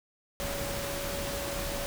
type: tone in noise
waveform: sine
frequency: 563 Hz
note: C#5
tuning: 27 cents sharp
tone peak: -37 dBFS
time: 0.4-1.86 s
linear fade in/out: 0 ms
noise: pink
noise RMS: -35 dBFS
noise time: 0.4-1.86 s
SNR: -5 dB
effects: none